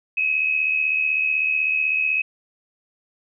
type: tone pair together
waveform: sine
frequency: 2489 / 2565 Hz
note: D#7 / E7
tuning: 0 / -48 cents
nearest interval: minor second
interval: 52 cents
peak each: -26 / -19 dBFS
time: 0.17-2.22 s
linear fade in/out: 5 ms
effects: none